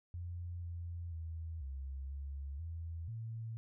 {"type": "tone with pitch steps", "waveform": "sine", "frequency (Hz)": [87.1, 85.6, 81.5, 67.6, 69.8, 82.8, 113], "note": ["F2", "F2", "E2", "C#2", "C#2", "E2", "A2"], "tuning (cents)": [-4, -34, -19, -43, 13, 8, 47], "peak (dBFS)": -40, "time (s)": [0.14, 3.57], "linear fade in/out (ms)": 0, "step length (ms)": 490, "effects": []}